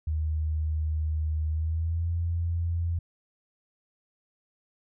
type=tone with pitch glide; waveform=sine; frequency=77.78 to 84.82 Hz; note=D#2 to E2; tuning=0 to +50 cents; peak=-25 dBFS; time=0.07-2.99 s; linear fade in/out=5 ms; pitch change=+150 cents; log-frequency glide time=1.49-2.09 s; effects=none